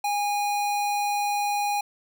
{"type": "tone", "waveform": "square", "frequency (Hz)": 820, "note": "G#5", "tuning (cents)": -22, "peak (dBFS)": -24, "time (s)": [0.04, 1.81], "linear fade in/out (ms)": 5, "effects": []}